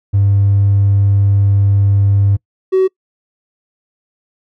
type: tone pair in turn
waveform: triangle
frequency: 99.7 / 377.4 Hz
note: G2 / F#4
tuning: +30 / +34 cents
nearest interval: octave + major seventh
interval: 2304 cents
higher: second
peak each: -5 dBFS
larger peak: neither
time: 0.13-2.37 / 2.72-2.88 s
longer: first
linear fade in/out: 20 ms
effects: noise-tail reverb RT60 0.1 s tail -26 dB re dry + tanh soft clip ceiling -4 dBFS